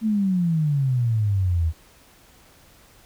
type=exponential sweep; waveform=sine; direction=down; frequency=225.7 to 77.9 Hz; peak=-18 dBFS; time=0.01-1.73 s; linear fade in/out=50 ms; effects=pink hiss -53 dBFS RMS until 3.05 s